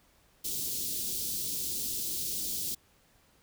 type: band-stop noise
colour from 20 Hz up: white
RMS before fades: -34 dBFS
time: 0.44-2.75 s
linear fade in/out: 10 ms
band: 400 to 3700 Hz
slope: 24 dB/octave
effects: pink hiss -65 dBFS RMS until 3.42 s